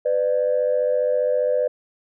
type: tone pair together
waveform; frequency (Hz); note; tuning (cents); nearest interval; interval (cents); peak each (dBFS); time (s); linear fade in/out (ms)
sine; 502 / 597; B4 / D5; +28 / +28; minor third; 300; -19 / -20; 0.05-1.68; 10
effects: tanh soft clip ceiling -11 dBFS